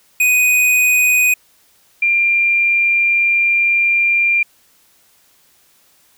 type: tone pair in turn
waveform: square / sine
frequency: 2491 / 2386 Hz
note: D#7 / D7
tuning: +1 / +27 cents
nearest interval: minor second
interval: 74 cents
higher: first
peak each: -11 dBFS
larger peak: neither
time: 0.2-1.34 / 2.02-4.43 s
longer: second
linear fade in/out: 5 ms
effects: white hiss -54 dBFS RMS until 6.17 s